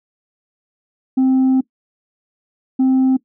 sine tone pair in turn, 261.6 / 261.6 Hz, C4 / C4, 0 / 0 cents, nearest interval unison, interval 0 cents, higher neither, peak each -8 dBFS, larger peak neither, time 1.17-1.61 / 2.79-3.17 s, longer first, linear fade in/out 10 ms, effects noise-tail reverb RT60 0.1 s tail -20 dB re dry + tanh soft clip ceiling -10 dBFS

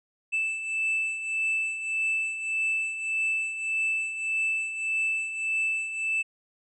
triangle beating tone pair, 2637 / 2638.7 Hz, E7 / E7, 0 / +1 cents, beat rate 1.7 Hz, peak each -32 / -25 dBFS, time 0.32-6.23 s, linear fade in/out 20 ms, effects resampled to 22050 Hz

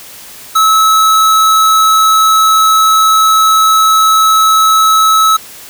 square tone, 1297 Hz, E6, 28 cents flat, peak -6 dBFS, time 0.55-5.37 s, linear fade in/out 10 ms, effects white hiss -32 dBFS RMS until 5.69 s

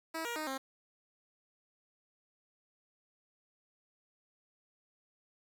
10% pulse tone with pitch steps, 323.9 / 473.3 / 309.6 / 266.9 Hz, E4 / A#4 / D#4 / C4, -30 / +26 / -9 / +35 cents, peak -28 dBFS, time 0.14-0.58 s, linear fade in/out 10 ms, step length 110 ms, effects 10-bit

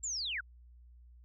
sine linear sweep, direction down, 7510 to 1331 Hz, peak -34 dBFS, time 0.03-0.41 s, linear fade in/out 10 ms, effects added 60 Hz sine -54 dBFS peak until 1.24 s

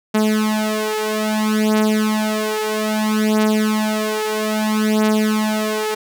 sawtooth beating tone pair, 214.9 / 215.51 Hz, A3 / A3, -41 / -36 cents, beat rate 0.61 Hz, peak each -15 dBFS, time 0.14-5.95 s, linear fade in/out 10 ms, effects none

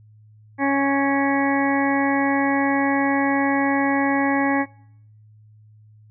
harmonic tone, 277.2 Hz, C#4, in tune, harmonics 1 / 2 / 3 / 4 / 6 / 7 / 8, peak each -20 / -27 / -24 / -29 / -28 / -28 / -31 dBFS, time 0.58-4.66 s, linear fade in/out 50 ms, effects noise-tail reverb RT60 0.7 s tail -23 dB re dry + added 107 Hz sine -47 dBFS peak until 6.1 s

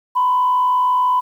sine tone with frequency modulation, 1000 Hz, B5, 21 cents sharp, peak -12 dBFS, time 0.15-1.21 s, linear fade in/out 20 ms, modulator 53.9 Hz, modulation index 0.36, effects tanh soft clip ceiling -8 dBFS + 8-bit

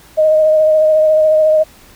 sine tone with vibrato, 622.3 Hz, D#5, in tune, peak -7 dBFS, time 0.17-1.64 s, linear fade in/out 20 ms, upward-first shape triangle, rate 14 Hz, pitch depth 23 cents each way, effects pink hiss -43 dBFS RMS until 1.95 s

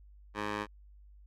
15% pulse tone with band-pass filter, 104.4 Hz, G#2, 10 cents sharp, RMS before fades -36 dBFS, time 0.34-0.67 s, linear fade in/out 50 ms, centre 1300 Hz, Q 0.77, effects added 50 Hz sine -53 dBFS peak until 1.26 s

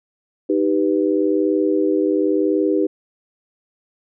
sine chord, Eb augmented, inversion none, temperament equal, 311.1 / 392 / 493.9 Hz, Eb4 / G4 / B4, 0 / 0 / 0 cents, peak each -18 / -19 / -22 dBFS, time 0.49-2.87 s, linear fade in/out 10 ms, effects none

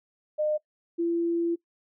sine tone pair in turn, 608 / 338.7 Hz, D#5 / E4, -40 / +47 cents, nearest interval minor seventh, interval 1013 cents, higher first, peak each -23 / -23 dBFS, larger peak neither, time 0.38-0.58 / 0.98-1.56 s, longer second, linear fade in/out 20 ms, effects noise-tail reverb RT60 0.1 s tail -20 dB re dry

